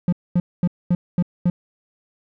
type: tone bursts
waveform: triangle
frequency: 176 Hz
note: F3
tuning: 14 cents sharp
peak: -12 dBFS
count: 6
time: 0.08-1.5 s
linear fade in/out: 2 ms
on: 45 ms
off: 230 ms
effects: none